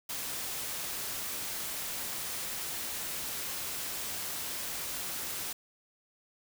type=noise; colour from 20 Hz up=white; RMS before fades=-37 dBFS; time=0.09-5.53 s; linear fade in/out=5 ms; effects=none